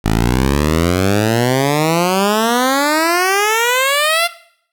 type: exponential sweep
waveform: 10% pulse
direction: up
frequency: 51.9 to 700 Hz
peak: -4 dBFS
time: 0.04-4.28 s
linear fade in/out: 20 ms
effects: noise-tail reverb RT60 0.6 s tail -17 dB re dry